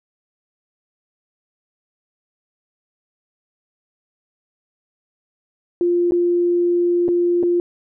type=tone with dropouts; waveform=sine; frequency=349.2 Hz; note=F4; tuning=in tune; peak=-14 dBFS; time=5.81-7.6 s; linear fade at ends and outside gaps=1 ms; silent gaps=6.11-6.12 / 7.081-7.087 / 7.429-7.434 s; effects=none